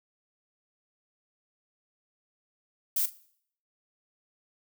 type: noise with echo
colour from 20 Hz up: violet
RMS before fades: -27 dBFS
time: 2.96-3.06 s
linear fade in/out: 5 ms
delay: 38 ms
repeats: 1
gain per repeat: -15 dB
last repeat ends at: 3.098 s
effects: noise-tail reverb RT60 0.6 s tail -18 dB re dry